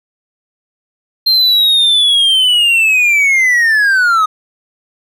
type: linear sweep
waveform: triangle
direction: down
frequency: 4186 to 1242 Hz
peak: -6 dBFS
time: 1.26-4.26 s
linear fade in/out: 10 ms
effects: none